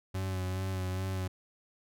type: tone with vibrato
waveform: 40% pulse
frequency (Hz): 93.7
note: F#2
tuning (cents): +22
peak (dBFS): -31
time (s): 0.14-1.28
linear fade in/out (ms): 10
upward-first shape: sine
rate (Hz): 2.4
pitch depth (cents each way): 29
effects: none